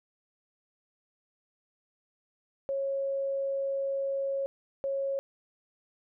sine tone bursts at uneven times, 548 Hz, C#5, 20 cents flat, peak -28 dBFS, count 2, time 2.69-4.46 / 4.84-5.19 s, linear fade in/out 0 ms, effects none

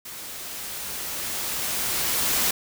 white noise with level ramp, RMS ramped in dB -38 to -22 dBFS, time 0.05-2.51 s, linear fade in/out 5 ms, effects none

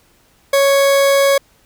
40% pulse tone, 554.4 Hz, C#5, in tune, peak -9 dBFS, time 0.53-1.38 s, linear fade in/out 5 ms, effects pink hiss -54 dBFS RMS until 1.65 s

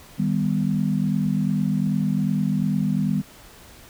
sine chord, Eb augmented, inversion none, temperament equal with one note detuned, 155.56 / 198.16 / 246.9 Hz, Eb3 / G3 / B3, 0 / +19 / 0 cents, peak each -24 / -22 / -26 dBFS, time 0.18-3.22 s, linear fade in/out 20 ms, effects pink hiss -47 dBFS RMS until 3.89 s

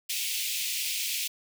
pink high-pass noise, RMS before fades -31 dBFS, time 0.09-1.28 s, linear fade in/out 10 ms, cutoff 2300 Hz, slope 48 dB/octave, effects none

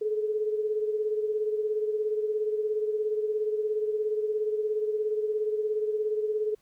sine beating tone pair, 426 / 443 Hz, G#4 / A4, +44 / +12 cents, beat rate 17 Hz, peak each -26 / -34 dBFS, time 0.01-6.55 s, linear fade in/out 10 ms, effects pink hiss -68 dBFS RMS until 6.61 s

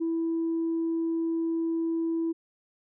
sine tone, 329.6 Hz, E4, in tune, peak -24 dBFS, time 0-2.33 s, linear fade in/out 20 ms, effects tanh soft clip ceiling -22 dBFS

